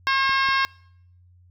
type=harmonic tone; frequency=538 Hz; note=C5; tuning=48 cents sharp; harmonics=2 / 3 / 4 / 5 / 6 / 7 / 8 / 9 / 10; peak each=-22 / -23 / -28 / -30 / -34 / -33 / -36 / -36 / -34 dBFS; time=0.07-0.65 s; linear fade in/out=0 ms
type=clicks; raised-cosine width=3 ms; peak=-28 dBFS; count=2; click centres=0.294 / 0.488 s
effects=noise-tail reverb RT60 0.7 s tail -25 dB re dry + added 89 Hz sine -51 dBFS peak until 1.5 s